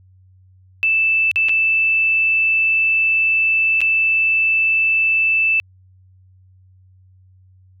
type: tone with dropouts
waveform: sine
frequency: 2641 Hz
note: E7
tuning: 3 cents sharp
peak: -13 dBFS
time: 0.83-5.6 s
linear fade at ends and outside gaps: 0 ms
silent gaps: 1.314-1.359 / 1.486-1.493 / 3.806-3.815 s
effects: added 93 Hz sine -47 dBFS peak until 7.8 s